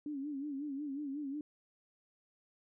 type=tone with vibrato; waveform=sine; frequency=284.4 Hz; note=C#4; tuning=45 cents sharp; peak=-37 dBFS; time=0.06-1.41 s; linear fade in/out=2 ms; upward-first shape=sine; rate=5.5 Hz; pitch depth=100 cents each way; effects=none